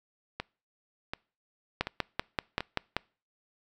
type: two click trains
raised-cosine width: 0.3 ms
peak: -17 / -11 dBFS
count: 4 / 7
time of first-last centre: 0.4-2.606 / 1.81-2.966 s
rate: 1.36 / 5.19 Hz
effects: noise-tail reverb RT60 0.4 s tail -26 dB re dry